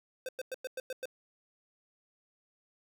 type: tone bursts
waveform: square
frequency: 516 Hz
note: C5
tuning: 24 cents flat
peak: -36 dBFS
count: 7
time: 0.26-1.056 s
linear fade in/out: 2 ms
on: 28 ms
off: 100 ms
effects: none

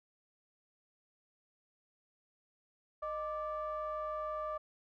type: ring-modulated tone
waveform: triangle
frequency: 281.1 Hz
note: C#4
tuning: 24 cents sharp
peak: -31 dBFS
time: 3.02-4.58 s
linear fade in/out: 10 ms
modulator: 897 Hz
effects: none

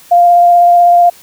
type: tone with vibrato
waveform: sine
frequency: 698.5 Hz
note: F5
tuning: in tune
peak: -3 dBFS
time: 0.11-1.1 s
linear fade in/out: 10 ms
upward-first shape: sine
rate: 16 Hz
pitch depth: 11 cents each way
effects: white hiss -40 dBFS RMS until 1.22 s

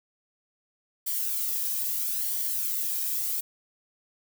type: noise with flanger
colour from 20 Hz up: violet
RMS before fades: -29 dBFS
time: 1.06-3.41 s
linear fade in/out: 10 ms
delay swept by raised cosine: 0.76 to 1.45 ms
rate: 0.77 Hz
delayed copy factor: -0.5
effects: none

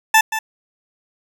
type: tone with echo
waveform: 20% pulse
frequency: 880 Hz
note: A5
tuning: in tune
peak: -4 dBFS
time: 0.14-0.21 s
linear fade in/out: 5 ms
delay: 180 ms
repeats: 1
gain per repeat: -11 dB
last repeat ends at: 0.39 s
effects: none

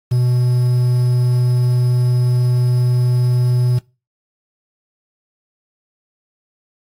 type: tone with quantisation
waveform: triangle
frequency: 123.8 Hz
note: B2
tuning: 5 cents sharp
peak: -10 dBFS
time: 0.11-3.79 s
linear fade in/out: 10 ms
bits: 6
effects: noise-tail reverb RT60 0.3 s tail -23 dB re dry + AAC 48 kbps

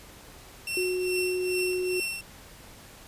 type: tone with tremolo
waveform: sawtooth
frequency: 2709 Hz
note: E7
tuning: 47 cents sharp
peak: -24 dBFS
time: 0.67-2.21 s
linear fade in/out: 2 ms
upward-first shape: triangle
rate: 2.4 Hz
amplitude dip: 80%
type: tone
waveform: sine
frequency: 365.6 Hz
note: F#4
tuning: 21 cents flat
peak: -26 dBFS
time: 0.77-2 s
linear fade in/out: 2 ms
type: clicks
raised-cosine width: 0.3 ms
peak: -31 dBFS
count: 2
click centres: 1.592 / 1.732 s
effects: pink hiss -49 dBFS RMS until 3.07 s + resampled to 32000 Hz

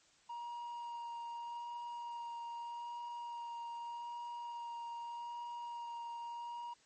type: tone with vibrato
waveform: triangle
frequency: 945 Hz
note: A#5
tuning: 23 cents sharp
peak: -40 dBFS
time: 0.29-6.74 s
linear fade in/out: 10 ms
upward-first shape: sine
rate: 0.82 Hz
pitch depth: 11 cents each way
effects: white hiss -68 dBFS RMS until 6.85 s + MP3 32 kbps

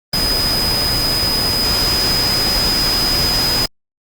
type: tone in noise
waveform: sine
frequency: 4990 Hz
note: D#8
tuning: 4 cents sharp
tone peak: -15 dBFS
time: 0.13-3.66 s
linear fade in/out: 5 ms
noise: pink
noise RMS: -20 dBFS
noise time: 0.13-3.66 s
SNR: +2 dB
effects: Opus 32 kbps

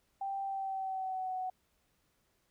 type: tone with pitch glide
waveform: sine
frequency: 784 to 743.9 Hz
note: G5 to F#5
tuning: 0 to +9 cents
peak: -34 dBFS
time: 0.21-1.5 s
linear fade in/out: 5 ms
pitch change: -91 cents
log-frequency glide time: 0.43-1.35 s
effects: pink hiss -75 dBFS RMS until 2.5 s

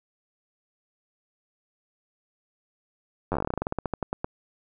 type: slowing click train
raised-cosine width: 1 ms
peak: -13 dBFS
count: 22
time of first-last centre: 3.32-4.245 s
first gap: 10 ms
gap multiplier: 1.13
effects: none

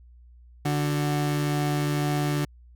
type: tone pair together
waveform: 30% pulse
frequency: 146.83 / 368.1 Hz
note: D3 / F#4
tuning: 0 / -9 cents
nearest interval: octave + major third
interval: 1591 cents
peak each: -21 / -30 dBFS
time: 0.65-2.45 s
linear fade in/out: 5 ms
effects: added 60 Hz sine -48 dBFS peak until 2.75 s

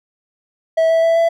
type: tone with pitch steps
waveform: triangle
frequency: 650 / 655.7 / 661.4 / 667.1 Hz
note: E5 / E5 / E5 / E5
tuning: -24 / -9 / +6 / +20 cents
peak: -9 dBFS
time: 0.77-1.29 s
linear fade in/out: 10 ms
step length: 130 ms
effects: none

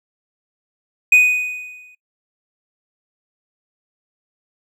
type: tone with exponential decay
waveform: triangle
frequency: 2489 Hz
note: D#7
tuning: in tune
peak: -4 dBFS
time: 1.12-1.95 s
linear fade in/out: 5 ms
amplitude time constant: 180 ms
effects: noise-tail reverb RT60 0.1 s tail -23 dB re dry

